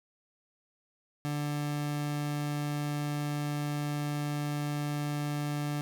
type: tone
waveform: 30% pulse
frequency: 146.83 Hz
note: D3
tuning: in tune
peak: -28 dBFS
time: 1.25-5.81 s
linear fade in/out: 0 ms
effects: none